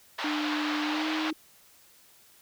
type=band-pass noise; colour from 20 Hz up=pink; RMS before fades=-33 dBFS; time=0.18-1.31 s; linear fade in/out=10 ms; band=690 to 4200 Hz; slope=24 dB/octave
type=tone with pitch glide; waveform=sine; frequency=300 to 312.7 Hz; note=D4 to D#4; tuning=+37 to +9 cents; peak=-29 dBFS; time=0.24-1.33 s; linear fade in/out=5 ms; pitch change=+72 cents; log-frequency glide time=0.86-1.07 s
effects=white hiss -58 dBFS RMS until 2.41 s